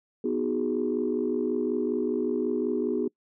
sine chord, G# minor seventh, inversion first, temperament equal, 246.9 / 311.1 / 370 / 415.3 Hz, B3 / D#4 / F#4 / G#4, 0 / 0 / 0 / 0 cents, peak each -29 / -31 / -29 / -29 dBFS, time 0.24-3.08 s, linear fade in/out 5 ms, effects noise-tail reverb RT60 0.1 s tail -26 dB re dry + tanh soft clip ceiling -16 dBFS

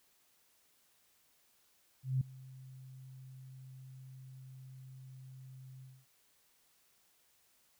sine tone with ADSR envelope, 130.81 Hz, C3, in tune, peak -27 dBFS, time 2.03-6.06 s, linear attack 180 ms, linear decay 4 ms, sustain -22 dB, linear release 240 ms, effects white hiss -71 dBFS RMS until 7.79 s

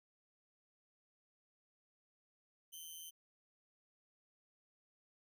10% pulse tone with amplitude modulation, 3074 Hz, G7, 35 cents flat, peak -38 dBFS, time 2.72-3.11 s, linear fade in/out 20 ms, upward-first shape sine, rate 164 Hz, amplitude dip 55%, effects none

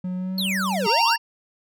triangle tone with pitch glide, 182.6 to 191.79 Hz, F#3 to G3, -23 to -38 cents, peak -23 dBFS, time 0.04-0.87 s, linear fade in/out 5 ms, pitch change +85 cents, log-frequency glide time 0.16-0.47 s
square exponential two-way sweep, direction down then up, 4435 to 392 to 1810 Hz, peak -24 dBFS, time 0.38-1.16 s, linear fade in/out 2 ms, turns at 0.88 s
harmonic tone, 922 Hz, A#5, 19 cents flat, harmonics 1 / 3 / 5 / 6, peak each -19 / -24 / -26 / -27 dBFS, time 0.84-1.18 s, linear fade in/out 50 ms
effects none

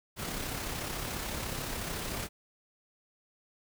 pink noise with amplitude modulation, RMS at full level -35 dBFS, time 0.16-2.29 s, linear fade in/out 50 ms, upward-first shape sine, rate 33.9 Hz, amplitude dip 35%, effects none

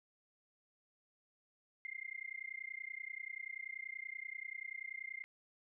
sine tone with amplitude modulation, 2100 Hz, C7, 6 cents sharp, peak -39 dBFS, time 1.85-5.24 s, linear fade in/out 0 ms, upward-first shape sine, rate 30.4 Hz, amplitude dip 100%, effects none

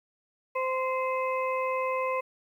harmonic tone with a mistuned harmonic, 519 Hz, C5, 14 cents flat, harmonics 1 / 2 / 4 / 5, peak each -29 / -30 / -38 / -39 dBFS, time 0.55-2.21 s, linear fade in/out 10 ms, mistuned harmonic 5, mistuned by -17 cents, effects 10-bit

